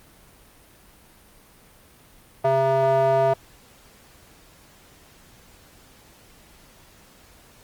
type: tone with band-pass filter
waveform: square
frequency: 134 Hz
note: C3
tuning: 42 cents sharp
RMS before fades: -19 dBFS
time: 2.44-3.34 s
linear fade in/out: 10 ms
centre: 690 Hz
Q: 3.4
effects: pink hiss -52 dBFS RMS until 7.63 s + Opus 32 kbps